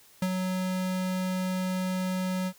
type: tone with ADSR envelope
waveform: square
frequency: 185.2 Hz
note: F#3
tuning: 2 cents sharp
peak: -24 dBFS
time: 0.22-2.53 s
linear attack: 4 ms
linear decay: 54 ms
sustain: -4 dB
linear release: 60 ms
effects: white hiss -57 dBFS RMS until 2.58 s